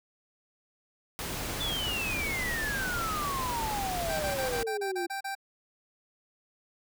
pink noise, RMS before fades -35 dBFS, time 1.19-4.63 s, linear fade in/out 0 ms
sine exponential sweep, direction down, 3520 to 340 Hz, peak -31 dBFS, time 1.6-5.07 s, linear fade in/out 10 ms
25% pulse tone bursts, 784 Hz, G5, in tune, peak -29 dBFS, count 9, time 4.09-5.352 s, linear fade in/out 10 ms, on 110 ms, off 34 ms
effects none

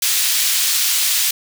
pink high-pass noise, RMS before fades -17 dBFS, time 0.02-1.31 s, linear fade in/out 5 ms, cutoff 3400 Hz, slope 12 dB/octave, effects none

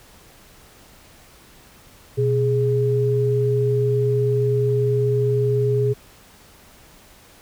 sine tone pair together, 123.47 / 415.3 Hz, B2 / G#4, 0 / 0 cents, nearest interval octave + major sixth, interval 2100 cents, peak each -19 dBFS, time 2.17-5.94 s, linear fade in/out 20 ms, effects pink hiss -49 dBFS RMS until 7.41 s

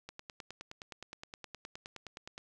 click train, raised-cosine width 0.2 ms, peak -27 dBFS, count 23, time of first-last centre 0.09-2.379 s, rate 9.61 Hz, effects none

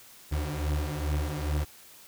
35% pulse beating tone pair, 73.42 / 75.82 Hz, D2 / D#2, 0 / -44 cents, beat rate 2.4 Hz, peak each -29 dBFS, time 0.31-1.65 s, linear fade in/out 20 ms, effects white hiss -52 dBFS RMS until 2.07 s

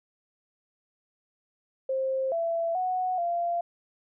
sine tone with pitch steps, 529 / 669 / 738 / 690 Hz, C5 / E5 / F#5 / F5, +19 / +25 / -5 / -21 cents, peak -25 dBFS, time 1.89-3.61 s, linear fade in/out 5 ms, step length 430 ms, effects none

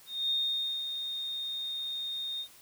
sine tone with ADSR envelope, 3681 Hz, A#7, 23 cents flat, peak -26 dBFS, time 0.06-2.48 s, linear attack 240 ms, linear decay 540 ms, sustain -7 dB, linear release 76 ms, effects white hiss -56 dBFS RMS until 2.61 s

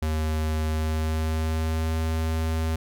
square tone with pitch glide, 78.2 to 80.26 Hz, D#2 to E2, +9 to -46 cents, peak -24 dBFS, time 0.02-2.76 s, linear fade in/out 5 ms, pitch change +45 cents, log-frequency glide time 0.64-1.93 s, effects none

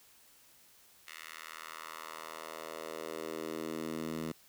10% pulse tone with high-pass filter sweep, 79.9 Hz, D#2, 47 cents sharp, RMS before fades -42 dBFS, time 1.07-4.32 s, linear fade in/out 5 ms, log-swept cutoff 2000 to 190 Hz, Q 1.6, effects white hiss -62 dBFS RMS until 4.48 s

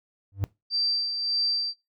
triangle tone with exponential growth, 98.3 Hz, G2, 5 cents sharp, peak -17 dBFS, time 0.32-0.44 s, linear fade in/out 0 ms, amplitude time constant 25 ms
sine tone with tremolo, 4687 Hz, D8, 4 cents flat, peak -22 dBFS, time 0.7-1.74 s, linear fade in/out 50 ms, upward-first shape sine, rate 1.7 Hz, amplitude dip 50%
effects noise-tail reverb RT60 0.2 s tail -20 dB re dry

